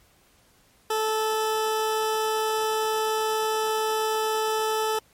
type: tone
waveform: 20% pulse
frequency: 436.7 Hz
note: A4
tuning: 13 cents flat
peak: -18 dBFS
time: 0.9-4.99 s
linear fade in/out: 5 ms
effects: pink hiss -60 dBFS RMS until 5.13 s + MP3 64 kbps